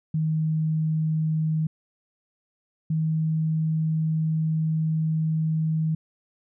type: tone pair in turn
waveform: sine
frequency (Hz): 157.4 / 158.49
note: D#3 / D#3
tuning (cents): +20 / +32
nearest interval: unison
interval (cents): 12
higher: second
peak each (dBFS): -21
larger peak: neither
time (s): 0.14-1.67 / 2.9-5.95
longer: second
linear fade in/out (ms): 5
effects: none